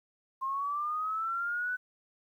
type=linear sweep; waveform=sine; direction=up; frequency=1055 to 1503 Hz; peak=-30 dBFS; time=0.41-1.77 s; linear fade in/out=20 ms; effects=11-bit